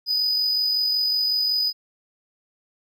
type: tone with amplitude modulation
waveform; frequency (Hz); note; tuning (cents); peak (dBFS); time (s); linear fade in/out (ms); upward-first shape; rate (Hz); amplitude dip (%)
triangle; 4978; D#8; 0; -17; 0.06-1.73; 50; sine; 45.4; 30
effects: none